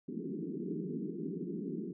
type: band-pass noise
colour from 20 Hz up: pink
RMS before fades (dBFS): -39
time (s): 0.08-1.93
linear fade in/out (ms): 5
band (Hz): 160 to 420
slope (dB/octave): 96
effects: none